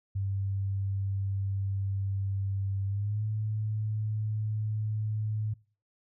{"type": "tone with pitch glide", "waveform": "sine", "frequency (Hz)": [98, 107.49], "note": ["G2", "A2"], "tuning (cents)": [0, -40], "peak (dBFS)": -28, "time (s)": [0.15, 5.54], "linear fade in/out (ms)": 10, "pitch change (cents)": 160, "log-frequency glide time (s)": [2.86, 3.24], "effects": ["noise-tail reverb RT60 0.4 s tail -23 dB re dry"]}